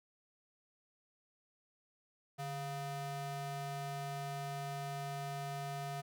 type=ring-modulated tone; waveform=square; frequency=277.2 Hz; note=C#4; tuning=in tune; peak=-37 dBFS; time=2.38-6.02 s; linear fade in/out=20 ms; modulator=423 Hz; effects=none